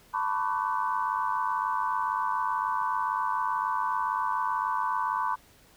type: tone cluster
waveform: sine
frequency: 894 / 992 / 1096 / 1163 / 1507 Hz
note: A5 / B5 / C#6 / D6 / F#6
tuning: +27 / +7 / -20 / -17 / +31 cents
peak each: -32 / -29 / -33 / -35 / -37 dBFS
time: 0.13-5.36 s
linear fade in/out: 20 ms
effects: pink hiss -58 dBFS RMS until 5.76 s